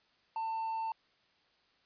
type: tone with hard clipping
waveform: sine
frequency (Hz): 895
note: A5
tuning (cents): +29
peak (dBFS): -34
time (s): 0.36-0.92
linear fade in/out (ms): 2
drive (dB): 2
effects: white hiss -70 dBFS RMS until 1.85 s + resampled to 11025 Hz